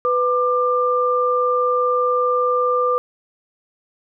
sine tone pair together, 497.2 / 1192.5 Hz, B4 / D6, +12 / +26 cents, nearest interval octave + minor third, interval 1514 cents, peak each -18 dBFS, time 0.05-2.98 s, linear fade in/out 0 ms, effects none

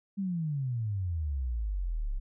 sine exponential sweep, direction down, 203 to 32.03 Hz, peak -29 dBFS, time 0.17-2.2 s, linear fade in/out 20 ms, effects none

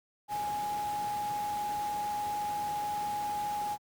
sine tone in noise, 830.6 Hz, G#5, in tune, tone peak -31 dBFS, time 0.28-3.78 s, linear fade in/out 50 ms, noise pink, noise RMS -44 dBFS, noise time 0.28-3.78 s, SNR +10 dB, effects high-pass 100 Hz 12 dB/octave

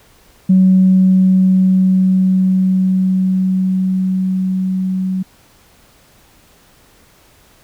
sine tone with level ramp, 187.2 Hz, F#3, 20 cents sharp, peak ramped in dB -5 to -15 dBFS, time 0.49-5.23 s, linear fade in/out 10 ms, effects tanh soft clip ceiling -1 dBFS + pink hiss -49 dBFS RMS until 7.63 s

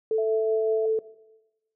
sine tone with tremolo, 440.6 Hz, A4, 2 cents sharp, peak -20 dBFS, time 0.11-0.99 s, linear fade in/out 2 ms, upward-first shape triangle, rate 5.3 Hz, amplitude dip 25%
sine tone, 659.3 Hz, E5, in tune, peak -28 dBFS, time 0.18-0.86 s, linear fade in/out 5 ms
effects noise-tail reverb RT60 1.0 s tail -18 dB re dry

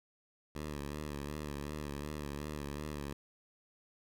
10% pulse tone with vibrato, 73.42 Hz, D2, in tune, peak -31 dBFS, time 0.55-3.13 s, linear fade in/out 5 ms, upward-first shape sine, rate 2.7 Hz, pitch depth 60 cents each way, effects none

